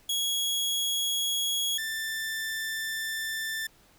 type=tone pair in turn; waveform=sawtooth; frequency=3328 / 1775.2 Hz; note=G#7 / A6; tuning=+3 / +15 cents; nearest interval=major seventh; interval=1088 cents; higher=first; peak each=-23 / -27 dBFS; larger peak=first; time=0.09-1.78 / 1.78-3.67 s; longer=second; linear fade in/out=5 ms; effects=pink hiss -60 dBFS RMS until 3.98 s